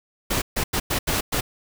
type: noise bursts at uneven times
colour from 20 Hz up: pink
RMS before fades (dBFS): -23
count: 6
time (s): 0.3-0.42 / 0.56-0.64 / 0.73-0.8 / 0.9-0.99 / 1.07-1.21 / 1.32-1.41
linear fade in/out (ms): 10
effects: none